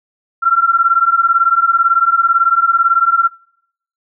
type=beating tone pair; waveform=sine; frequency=1353 / 1371 Hz; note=E6 / F6; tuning=+45 / -32 cents; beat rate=18 Hz; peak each=-12 dBFS; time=0.42-3.29 s; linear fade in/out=20 ms; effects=noise-tail reverb RT60 0.7 s tail -26 dB re dry